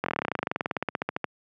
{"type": "slowing click train", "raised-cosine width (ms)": 0.5, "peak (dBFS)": -11, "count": 28, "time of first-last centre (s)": [0.04, 1.243], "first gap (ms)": 22, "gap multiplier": 1.05, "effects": ["high-pass 150 Hz 12 dB/octave"]}